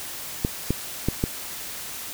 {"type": "clicks", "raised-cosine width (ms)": 3, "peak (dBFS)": -8, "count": 4, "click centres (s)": [0.449, 0.706, 1.086, 1.239], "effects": ["white hiss -35 dBFS RMS until 2.13 s"]}